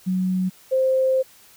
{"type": "tone pair in turn", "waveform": "sine", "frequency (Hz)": [185.2, 523.8], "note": ["F#3", "C5"], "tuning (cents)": [2, 2], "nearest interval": "octave + tritone", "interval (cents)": 1800, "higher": "second", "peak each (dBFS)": [-19, -16], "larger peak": "second", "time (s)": [[0.06, 0.5], [0.71, 1.23]], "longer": "second", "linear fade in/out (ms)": 20, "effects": ["white hiss -51 dBFS RMS until 1.56 s"]}